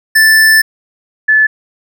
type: tone pair in turn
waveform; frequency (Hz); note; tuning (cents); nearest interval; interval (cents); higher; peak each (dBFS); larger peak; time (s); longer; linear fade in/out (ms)
square / sine; 1760 / 1734.8; A6 / A6; 0 / -25; unison; 25; first; -5; neither; 0.15-0.62 / 1.28-1.47; first; 10
effects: none